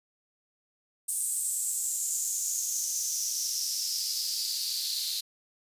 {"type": "noise with high-pass filter sweep", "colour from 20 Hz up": "white", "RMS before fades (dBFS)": -31, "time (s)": [1.08, 5.21], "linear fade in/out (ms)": 10, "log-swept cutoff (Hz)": [8700, 4100], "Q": 6, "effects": ["resampled to 32000 Hz"]}